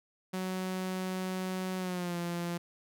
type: tone with pitch glide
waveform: sawtooth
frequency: 186.1 to 172.64 Hz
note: F#3 to F3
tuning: +10 to -20 cents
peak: -29 dBFS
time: 0.33-2.58 s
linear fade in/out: 10 ms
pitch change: -130 cents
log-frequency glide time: 1.78-2.17 s
effects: none